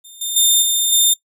15% pulse tone with level steps, 3616 Hz, A7, 47 cents sharp, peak -31 / -14 / -4 / -8 / -4 dBFS, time 0.04-1.14 s, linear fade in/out 10 ms, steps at 0.21 / 0.36 / 0.62 / 0.92 s, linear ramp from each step 5 ms, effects noise-tail reverb RT60 0.1 s tail -21 dB re dry

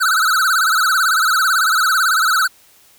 square tone with vibrato, 1400 Hz, F6, 4 cents sharp, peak -13 dBFS, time 0-2.48 s, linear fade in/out 20 ms, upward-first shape sine, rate 18 Hz, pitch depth 170 cents each way, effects white hiss -50 dBFS RMS until 2.98 s

